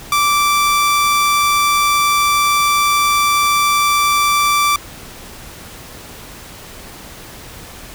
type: tone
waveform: sawtooth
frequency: 1169 Hz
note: D6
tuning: 8 cents flat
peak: -8 dBFS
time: 0.12-4.76 s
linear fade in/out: 2 ms
effects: pink hiss -35 dBFS RMS until 7.94 s